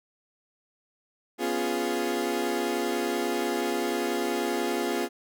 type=chord; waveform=30% pulse; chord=C# dominant seventh; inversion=third; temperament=equal; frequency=246.9 / 277.2 / 349.2 / 415.3 Hz; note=B3 / C#4 / E#4 / G#4; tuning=0 / 0 / 0 / 0 cents; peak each=-30 / -32 / -27 / -29 dBFS; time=1.38-5.09 s; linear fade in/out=50 ms; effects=none